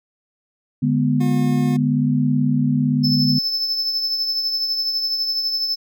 sine chord, G# diminished, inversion second, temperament equal with one note detuned, 146.83 / 207.7 / 245.9 Hz, D3 / G#3 / B3, 0 / 0 / -7 cents, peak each -19 / -23 / -18 dBFS, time 0.82-3.39 s, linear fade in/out 10 ms
25% pulse tone, 359.9 Hz, F#4, 48 cents flat, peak -25 dBFS, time 1.2-1.77 s, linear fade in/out 10 ms
triangle tone with tremolo, 5260 Hz, E8, 5 cents flat, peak -16 dBFS, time 3.03-5.76 s, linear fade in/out 20 ms, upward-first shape triangle, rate 12 Hz, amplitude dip 50%
effects none

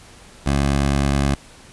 15% pulse tone, 69.7 Hz, C#2, 10 cents sharp, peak -10 dBFS, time 0.46-1.35 s, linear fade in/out 5 ms, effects pink hiss -45 dBFS RMS until 1.72 s + resampled to 24000 Hz

